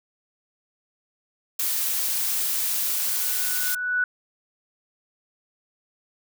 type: noise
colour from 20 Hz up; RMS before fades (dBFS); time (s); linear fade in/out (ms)
blue; -25; 1.59-3.75; 5
type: tone with exponential growth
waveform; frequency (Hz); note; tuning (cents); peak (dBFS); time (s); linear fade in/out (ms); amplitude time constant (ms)
sine; 1480; F#6; 0; -18; 2.84-4.04; 2; 260
effects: none